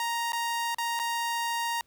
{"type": "tone with dropouts", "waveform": "sawtooth", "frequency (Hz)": 934, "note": "A#5", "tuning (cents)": 3, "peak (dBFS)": -24, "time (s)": [0, 1.81], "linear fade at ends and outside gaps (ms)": 1, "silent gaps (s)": [[0.321, 0.331], [0.746, 0.784], [0.992, 0.997]], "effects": ["pink hiss -68 dBFS RMS until 1.86 s"]}